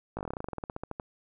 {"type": "slowing click train", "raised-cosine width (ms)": 1, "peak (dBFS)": -21, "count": 20, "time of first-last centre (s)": [0.17, 0.998], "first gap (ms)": 18, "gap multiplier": 1.09, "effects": []}